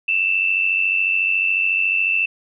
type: tone pair together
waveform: sine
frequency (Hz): 2637 / 2731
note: E7 / F7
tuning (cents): 0 / -39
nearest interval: minor second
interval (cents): 61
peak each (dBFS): -17 / -22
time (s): 0.08-2.26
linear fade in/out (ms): 5
effects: none